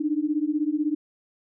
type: beating tone pair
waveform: sine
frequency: 293.7 / 309.7 Hz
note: D4 / D#4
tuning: 0 / -8 cents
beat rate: 16 Hz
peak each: -25 dBFS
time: 0-0.95 s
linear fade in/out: 10 ms
effects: none